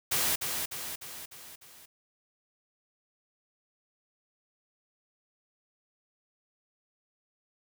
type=noise with echo; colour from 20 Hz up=white; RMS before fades=-28 dBFS; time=0.11-0.36 s; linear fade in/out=10 ms; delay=300 ms; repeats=5; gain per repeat=-5 dB; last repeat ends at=1.86 s; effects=none